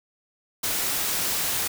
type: noise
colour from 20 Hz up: white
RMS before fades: -26 dBFS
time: 0.63-1.68 s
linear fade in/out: 10 ms
effects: none